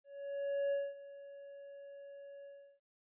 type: tone with ADSR envelope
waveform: triangle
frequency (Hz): 561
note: C#5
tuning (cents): +21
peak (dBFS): -29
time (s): 0.04-2.8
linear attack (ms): 680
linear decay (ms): 220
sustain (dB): -18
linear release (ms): 350
effects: resampled to 8000 Hz